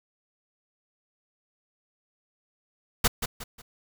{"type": "noise with echo", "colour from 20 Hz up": "pink", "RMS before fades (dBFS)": -19, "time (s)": [3.04, 3.08], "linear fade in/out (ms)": 10, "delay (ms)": 180, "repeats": 3, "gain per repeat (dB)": -9, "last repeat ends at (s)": 3.62, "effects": []}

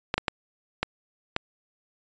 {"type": "clicks", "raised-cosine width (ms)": 0.3, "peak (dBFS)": -8, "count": 5, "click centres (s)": [0.141, 0.18, 0.282, 0.83, 1.364], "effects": ["resampled to 16000 Hz"]}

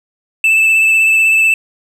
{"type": "tone with vibrato", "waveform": "triangle", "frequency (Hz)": 2637, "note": "E7", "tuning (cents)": 0, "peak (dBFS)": -6, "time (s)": [0.44, 1.54], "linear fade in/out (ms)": 2, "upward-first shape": "triangle", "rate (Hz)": 16, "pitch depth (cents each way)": 20, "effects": []}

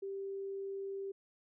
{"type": "tone", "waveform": "sine", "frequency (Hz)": 392, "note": "G4", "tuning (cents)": 0, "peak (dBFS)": -38, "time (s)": [0.02, 1.12], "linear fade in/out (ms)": 10, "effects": []}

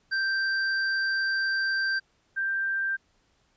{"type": "tone pair in turn", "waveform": ["square", "sine"], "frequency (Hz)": [1568, 1576.8], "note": ["G6", "G6"], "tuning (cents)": [0, 10], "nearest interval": "unison", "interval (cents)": 10, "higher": "second", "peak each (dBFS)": -25, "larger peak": "neither", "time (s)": [[0.11, 2], [2.36, 2.97]], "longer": "first", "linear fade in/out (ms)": 20, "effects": ["pink hiss -68 dBFS RMS until 3.56 s", "resampled to 16000 Hz"]}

